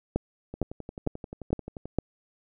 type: two click trains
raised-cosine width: 2 ms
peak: -11 / -24 dBFS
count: 5 / 16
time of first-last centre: 0.16-1.986 / 0.54-1.856 s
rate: 2.19 / 11.4 Hz
effects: none